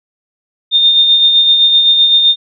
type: tone with tremolo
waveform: sine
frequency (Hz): 3638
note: A#7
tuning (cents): -43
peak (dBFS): -4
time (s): 0.71-2.36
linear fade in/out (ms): 50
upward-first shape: sine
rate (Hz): 7.8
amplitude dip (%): 40
effects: none